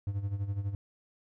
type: tone with tremolo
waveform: triangle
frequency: 100 Hz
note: G2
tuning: 35 cents sharp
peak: -26 dBFS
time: 0.07-0.75 s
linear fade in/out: 0 ms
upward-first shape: sine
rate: 12 Hz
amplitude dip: 70%
effects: none